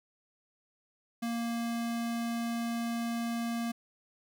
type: tone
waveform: square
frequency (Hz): 233.1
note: A#3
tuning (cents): 0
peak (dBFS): -32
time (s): 1.22-3.72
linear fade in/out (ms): 10
effects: none